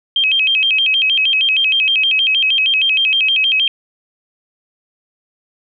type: tone with vibrato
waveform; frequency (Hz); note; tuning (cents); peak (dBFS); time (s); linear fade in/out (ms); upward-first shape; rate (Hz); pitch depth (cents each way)
sine; 2849; F7; +34; -11; 0.16-3.68; 2; square; 6.4; 190
effects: none